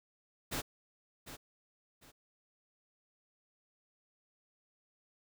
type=noise with echo; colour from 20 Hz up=pink; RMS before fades=-37 dBFS; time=0.51-0.62 s; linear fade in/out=20 ms; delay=750 ms; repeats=2; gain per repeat=-11 dB; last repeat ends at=2.12 s; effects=none